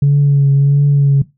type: tone with vibrato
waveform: sine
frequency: 141.1 Hz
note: C#3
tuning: 31 cents sharp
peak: -5 dBFS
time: 0.02-1.22 s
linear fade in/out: 5 ms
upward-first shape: triangle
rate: 1.5 Hz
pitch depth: 32 cents each way
effects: noise-tail reverb RT60 0.2 s tail -18 dB re dry + tanh soft clip ceiling -4 dBFS